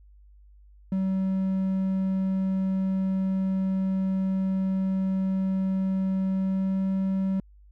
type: tone with pitch glide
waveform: triangle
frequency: 190.4 to 191.61 Hz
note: F#3 to G3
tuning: +50 to -39 cents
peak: -21 dBFS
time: 0.92-7.4 s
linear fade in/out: 2 ms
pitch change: +11 cents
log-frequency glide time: 6.32-6.87 s
effects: added 50 Hz sine -50 dBFS peak until 7.71 s